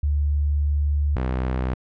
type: tone pair in turn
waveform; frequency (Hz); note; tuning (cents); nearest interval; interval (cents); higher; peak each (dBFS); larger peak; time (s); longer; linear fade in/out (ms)
sine / sawtooth; 72.9 / 63.68; D2 / C2; -12 / -46; major second; 234; first; -18 / -18; neither; 0.03-1.16 / 1.16-1.74; first; 5
effects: low-pass 2000 Hz 12 dB/octave